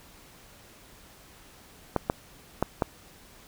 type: clicks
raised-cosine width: 1 ms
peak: -9 dBFS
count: 4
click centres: 1.963 / 2.099 / 2.626 / 2.822 s
effects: pink hiss -53 dBFS RMS until 3.47 s